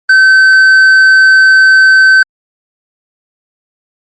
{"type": "tone with tanh clipping", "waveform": "sine", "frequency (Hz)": 1538, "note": "G6", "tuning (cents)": -33, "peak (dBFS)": -3, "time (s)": [0.09, 2.23], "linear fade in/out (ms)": 5, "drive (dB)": 5, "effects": ["Opus 32 kbps"]}